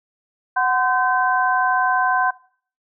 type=tone cluster; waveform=sine; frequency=742 / 1026 / 1540 Hz; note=F#5 / C6 / G6; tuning=+5 / -34 / -31 cents; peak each=-20 dBFS; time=0.56-2.31 s; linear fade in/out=10 ms; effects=noise-tail reverb RT60 0.5 s tail -21 dB re dry